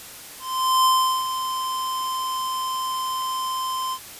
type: tone with ADSR envelope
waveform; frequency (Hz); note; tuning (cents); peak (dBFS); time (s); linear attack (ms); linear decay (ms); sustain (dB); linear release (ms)
square; 1037; C6; -16; -15; 0.39-3.99; 460; 390; -10; 65
effects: white hiss -40 dBFS RMS until 4.19 s + resampled to 32000 Hz